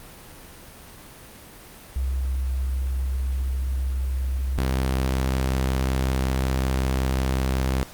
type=tone pair in turn; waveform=sine / sawtooth; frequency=65.41 / 65.41 Hz; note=C2 / C2; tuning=0 / 0 cents; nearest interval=unison; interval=0 cents; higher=neither; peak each=-22 / -17 dBFS; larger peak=second; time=1.96-4.58 / 4.58-7.83 s; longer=second; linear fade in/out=0 ms; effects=pink hiss -44 dBFS RMS until 7.93 s + Opus 32 kbps